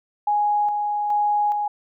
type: tone with tremolo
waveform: sine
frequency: 830.6 Hz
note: G#5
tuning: in tune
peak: -17 dBFS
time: 0.27-1.68 s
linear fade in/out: 5 ms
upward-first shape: square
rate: 1.2 Hz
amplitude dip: 35%
effects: none